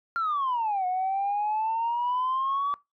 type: exponential two-way sweep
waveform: sine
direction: down then up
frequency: 1396.9 to 726 to 1153 Hz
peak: -23 dBFS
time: 0.16-2.74 s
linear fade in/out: 0 ms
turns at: 0.86 s
effects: noise-tail reverb RT60 0.2 s tail -22 dB re dry + tanh soft clip ceiling -21 dBFS